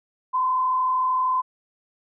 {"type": "tone with frequency modulation", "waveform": "sine", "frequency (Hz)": 1024, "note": "C6", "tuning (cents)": -38, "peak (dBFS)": -19, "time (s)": [0.33, 1.42], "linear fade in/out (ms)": 20, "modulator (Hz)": 33.1, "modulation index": 0.58, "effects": []}